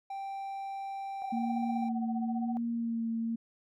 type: tone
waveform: triangle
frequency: 784 Hz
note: G5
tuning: in tune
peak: -34 dBFS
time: 0.1-1.89 s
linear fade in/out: 5 ms
type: tone with tremolo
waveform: sine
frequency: 753 Hz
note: F#5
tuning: 30 cents sharp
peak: -35 dBFS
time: 1.22-2.57 s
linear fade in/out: 0 ms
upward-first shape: sine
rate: 15 Hz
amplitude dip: 90%
type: tone with vibrato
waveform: sine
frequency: 230.7 Hz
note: A#3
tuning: 18 cents flat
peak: -30 dBFS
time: 1.32-3.36 s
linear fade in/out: 10 ms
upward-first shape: sine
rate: 0.96 Hz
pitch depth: 23 cents each way
effects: none